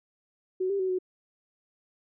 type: tone with pitch steps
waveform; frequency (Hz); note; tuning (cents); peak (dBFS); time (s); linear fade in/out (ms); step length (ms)
sine; 372.4 / 396.6 / 375.2 / 368.5; F#4 / G4 / F#4 / F#4; +11 / +20 / +24 / -7; -25; 0.6-0.988; 10; 97
effects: none